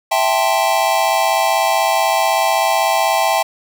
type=chord; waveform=square; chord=A minor seventh; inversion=second; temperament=equal; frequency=659.3 / 784 / 880 / 1046.5 Hz; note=E5 / G5 / A5 / C6; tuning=0 / 0 / 0 / 0 cents; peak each=-19 / -18 / -20 / -23 dBFS; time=0.11-3.43 s; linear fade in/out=10 ms; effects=none